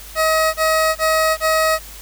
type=tone bursts; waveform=20% pulse; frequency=635 Hz; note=D#5; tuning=35 cents sharp; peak=-9 dBFS; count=4; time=0.15-1.791 s; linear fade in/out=50 ms; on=390 ms; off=27 ms; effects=added 50 Hz sine -38 dBFS peak until 2.01 s + white hiss -38 dBFS RMS until 2.01 s